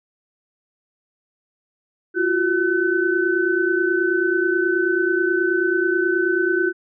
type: tone cluster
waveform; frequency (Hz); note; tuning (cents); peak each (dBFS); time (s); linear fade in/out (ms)
sine; 342.4 / 371.7 / 1513; F4 / F#4 / F#6; -34 / +8 / +38; -21; 2.14-6.73; 50
effects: none